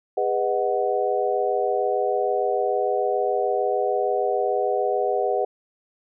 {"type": "chord", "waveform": "sine", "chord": "G# minor seventh", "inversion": "none", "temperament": "equal with one note detuned", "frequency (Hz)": [407.2, 493.9, 622.3, 740], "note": ["G#4", "B4", "D#5", "F#5"], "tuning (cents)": [-34, 0, 0, 0], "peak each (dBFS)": [-25, -25, -27, -25], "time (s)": [0.17, 5.45], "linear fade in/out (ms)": 5, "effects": []}